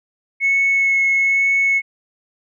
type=tone with vibrato; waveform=sine; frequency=2194 Hz; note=C#7; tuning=18 cents flat; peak=-12 dBFS; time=0.4-1.82 s; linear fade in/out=50 ms; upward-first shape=sine; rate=1.1 Hz; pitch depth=10 cents each way; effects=tanh soft clip ceiling -9 dBFS